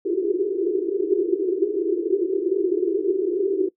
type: band-pass noise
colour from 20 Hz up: white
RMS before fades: -22 dBFS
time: 0.05-3.69 s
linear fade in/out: 5 ms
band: 340 to 410 Hz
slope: 96 dB/octave
effects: noise-tail reverb RT60 0.1 s tail -19 dB re dry